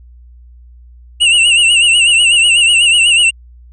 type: tone with vibrato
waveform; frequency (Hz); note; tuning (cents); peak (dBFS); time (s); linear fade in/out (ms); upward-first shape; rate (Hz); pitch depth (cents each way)
square; 2794; F7; 0; -7; 1.2-3.31; 20; sine; 8.1; 84
effects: added 60 Hz sine -36 dBFS peak until 3.72 s + resampled to 22050 Hz